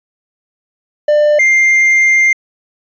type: tone pair in turn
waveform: triangle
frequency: 596 / 2103 Hz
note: D5 / C7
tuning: +25 / +8 cents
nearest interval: octave + minor seventh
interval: 2183 cents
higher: second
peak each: -5 dBFS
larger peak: neither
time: 1.08-1.39 / 1.39-2.33 s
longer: second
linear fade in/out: 5 ms
effects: resampled to 16000 Hz